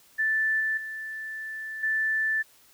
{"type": "tone with level steps", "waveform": "sine", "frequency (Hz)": 1760, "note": "A6", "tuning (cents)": 0, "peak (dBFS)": [-22, -24, -33, -23], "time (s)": [0.18, 2.43], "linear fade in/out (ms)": 20, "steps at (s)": [0.6, 0.77, 1.83], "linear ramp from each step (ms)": 5, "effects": ["white hiss -58 dBFS RMS until 2.73 s"]}